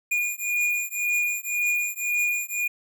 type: beating tone pair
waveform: square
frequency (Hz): 2435 / 2436.9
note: D#7 / D#7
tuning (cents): -38 / -37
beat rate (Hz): 1.9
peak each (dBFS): -27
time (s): 0.11-2.68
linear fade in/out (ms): 10
effects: none